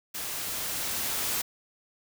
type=noise with level ramp; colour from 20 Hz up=white; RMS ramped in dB=-35 to -29 dBFS; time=0.14-1.42 s; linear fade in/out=10 ms; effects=none